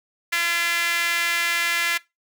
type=tone with high-pass filter; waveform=sawtooth; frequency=341 Hz; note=F4; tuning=41 cents flat; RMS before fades=-22 dBFS; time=0.32-1.98 s; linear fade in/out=10 ms; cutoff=1900 Hz; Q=3; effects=noise-tail reverb RT60 0.2 s tail -21 dB re dry